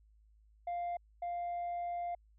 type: tone pair in turn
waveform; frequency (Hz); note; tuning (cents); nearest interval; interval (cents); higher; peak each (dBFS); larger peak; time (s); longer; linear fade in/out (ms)
sine; 698.5 / 698.5; F5 / F5; 0 / 0; unison; 0; neither; -32 / -33; first; 0.67-0.97 / 1.22-2.15; second; 5
effects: tanh soft clip ceiling -34 dBFS + added 53 Hz sine -62 dBFS peak until 2.38 s

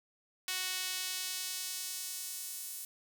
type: tone with high-pass filter sweep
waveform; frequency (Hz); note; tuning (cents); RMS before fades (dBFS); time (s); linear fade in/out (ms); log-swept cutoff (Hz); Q
sawtooth; 370; F#4; 0; -39; 0.48-2.85; 2; 2600 to 9500; 0.79
effects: none

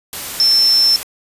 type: tone in noise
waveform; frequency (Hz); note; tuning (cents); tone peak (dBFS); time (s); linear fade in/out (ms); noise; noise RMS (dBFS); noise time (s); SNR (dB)
sine; 5340; E8; +22; -9; 0.4-0.96; 0; white; -26; 0.13-1.03; +14
effects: resampled to 32000 Hz

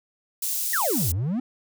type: high-pass noise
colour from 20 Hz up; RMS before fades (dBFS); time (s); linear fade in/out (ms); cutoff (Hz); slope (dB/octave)
white; -27; 0.42-1.12; 5; 6000; 12
type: exponential two-way sweep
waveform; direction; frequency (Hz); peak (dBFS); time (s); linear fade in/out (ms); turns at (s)
triangle; down then up; 1975.5 to 77.78 to 268.3; -21; 0.73-1.4; 5; 1.11
effects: none

